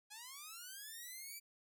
5% pulse linear sweep, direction up, 816 to 2349 Hz, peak -38 dBFS, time 0.1-1.4 s, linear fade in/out 20 ms, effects none

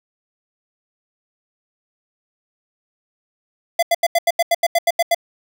square tone bursts, 680 Hz, F5, 46 cents flat, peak -13 dBFS, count 12, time 3.79-5.147 s, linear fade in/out 5 ms, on 37 ms, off 83 ms, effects none

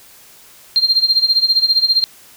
sine tone with tremolo, 4186 Hz, C8, in tune, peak -7 dBFS, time 0.76-2.04 s, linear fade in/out 0 ms, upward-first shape sine, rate 15 Hz, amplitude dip 85%, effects tanh soft clip ceiling -3 dBFS + white hiss -44 dBFS RMS until 2.36 s

